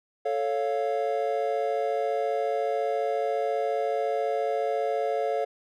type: chord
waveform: triangle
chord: A augmented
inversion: none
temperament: equal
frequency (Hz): 440 / 554.4 / 698.5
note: A4 / C#5 / E#5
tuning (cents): 0 / 0 / 0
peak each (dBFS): -27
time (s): 0.25-5.45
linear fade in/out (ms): 10
effects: none